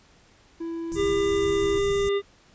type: tone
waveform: triangle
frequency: 332.2 Hz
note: E4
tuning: 13 cents sharp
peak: -27 dBFS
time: 0.6-1.79 s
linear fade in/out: 10 ms
type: band-stop noise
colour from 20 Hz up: pink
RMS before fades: -34 dBFS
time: 0.92-2.09 s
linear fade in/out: 0 ms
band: 190 to 5700 Hz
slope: 48 dB/octave
type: harmonic tone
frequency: 400.5 Hz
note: G4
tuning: 37 cents sharp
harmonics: 1 / 3 / 5 / 7 / 9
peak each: -21 / -35 / -36 / -42 / -38 dBFS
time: 0.95-2.22 s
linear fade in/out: 50 ms
effects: pink hiss -57 dBFS RMS until 2.54 s + resampled to 16000 Hz